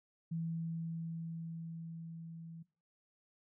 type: tone with level ramp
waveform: sine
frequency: 164.81 Hz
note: E3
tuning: in tune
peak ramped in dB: -35 to -47 dBFS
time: 0.31-2.63 s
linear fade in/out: 10 ms
effects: noise-tail reverb RT60 0.4 s tail -21 dB re dry